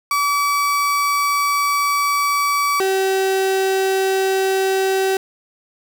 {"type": "tone pair in turn", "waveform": "35% pulse", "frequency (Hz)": [1146, 383.3], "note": ["D6", "G4"], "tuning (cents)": [-43, -39], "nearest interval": "octave + perfect fifth", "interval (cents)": 1896, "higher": "first", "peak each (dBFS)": -14, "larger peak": "neither", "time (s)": [[0.11, 2.8], [2.8, 5.17]], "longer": "first", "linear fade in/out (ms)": 2, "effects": []}